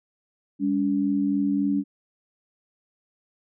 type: tone pair together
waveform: sine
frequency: 200.8 / 284.4 Hz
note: G3 / C#4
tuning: +42 / +45 cents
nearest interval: tritone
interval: 603 cents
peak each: -25 / -22 dBFS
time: 0.59-1.84 s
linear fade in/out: 50 ms
effects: none